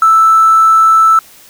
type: tone with hard clipping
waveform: triangle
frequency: 1318.5 Hz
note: E6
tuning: in tune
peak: -4 dBFS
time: 0.02-1.19 s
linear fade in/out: 2 ms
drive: 3 dB
effects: white hiss -40 dBFS RMS until 1.49 s